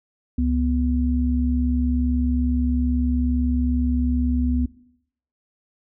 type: tone pair together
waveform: sine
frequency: 69.23 / 246.9 Hz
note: C#2 / B3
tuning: -2 / 0 cents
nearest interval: octave + minor seventh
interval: 2202 cents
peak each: -21 / -21 dBFS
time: 0.38-4.66 s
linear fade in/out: 5 ms
effects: noise-tail reverb RT60 0.7 s tail -18 dB re dry